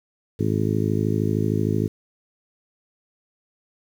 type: harmonic tone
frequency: 53.1 Hz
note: G#1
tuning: 39 cents sharp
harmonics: 2 / 3 / 4 / 5 / 6 / 7 / 8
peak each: -24 / -26 / -27 / -28 / -29 / -29 / -30 dBFS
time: 0.39-1.88 s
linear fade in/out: 10 ms
effects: 8-bit